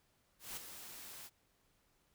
white noise with ADSR envelope, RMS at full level -43 dBFS, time 0.39-1.3 s, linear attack 180 ms, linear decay 8 ms, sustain -8 dB, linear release 42 ms, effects pink hiss -75 dBFS RMS until 2.14 s

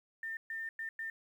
sine tone bursts at uneven times, 1804 Hz, A6, 43 cents sharp, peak -37 dBFS, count 4, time 0.23-0.37 / 0.5-0.69 / 0.79-0.89 / 0.99-1.1 s, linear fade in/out 2 ms, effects 11-bit

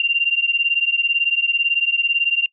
sine beating tone pair, 2770 / 2788 Hz, F7 / F7, -15 / -4 cents, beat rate 18 Hz, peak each -18 / -19 dBFS, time 0-2.46 s, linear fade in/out 2 ms, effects noise-tail reverb RT60 0.1 s tail -26 dB re dry

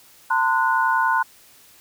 sine tone cluster, 900 / 1030 / 1464 Hz, A5 / C6 / F#6, +39 / -28 / -19 cents, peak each -21 dBFS, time 0.3-1.23 s, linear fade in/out 10 ms, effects white hiss -51 dBFS RMS until 1.8 s

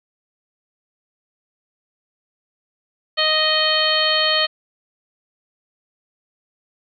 harmonic tone with a mistuned harmonic, 622.3 Hz, D#5, in tune, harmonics 1 / 2 / 3 / 4 / 5 / 6 / 7, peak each -23 / -25 / -23 / -28 / -20 / -27 / -21 dBFS, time 3.17-4.47 s, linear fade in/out 20 ms, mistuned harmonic 7, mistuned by -17 cents, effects none

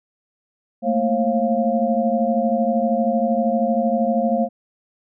sine tone cluster, 219.1 / 231.9 / 539 / 697 Hz, A3 / A#3 / C#5 / F5, -7 / -9 / -49 / -4 cents, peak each -22 dBFS, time 0.82-4.49 s, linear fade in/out 50 ms, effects none

